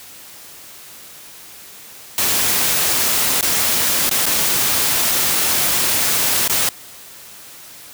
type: noise with dropouts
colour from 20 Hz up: white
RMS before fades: -17 dBFS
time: 2.18-6.69 s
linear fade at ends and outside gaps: 1 ms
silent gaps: 3.41-3.427 / 4.094-4.112 / 4.257-4.264 / 6.478-6.497 s
effects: white hiss -39 dBFS RMS until 7.93 s + high-pass 60 Hz 12 dB/octave